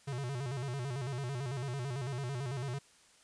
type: tone with vibrato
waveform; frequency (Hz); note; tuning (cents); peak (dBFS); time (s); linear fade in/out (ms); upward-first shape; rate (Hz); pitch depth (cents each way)
square; 130.81; C3; 0; -36; 0.07-2.79; 10; square; 9; 120
effects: white hiss -63 dBFS RMS until 3.23 s + resampled to 22050 Hz